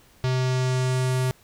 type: tone with low-pass filter sweep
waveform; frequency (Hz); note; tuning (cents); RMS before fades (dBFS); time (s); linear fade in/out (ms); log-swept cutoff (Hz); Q
square; 128.6; C3; -30; -23; 0.24-1.31; 0; 4800 to 12000; 1.4
effects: pink hiss -56 dBFS RMS until 1.43 s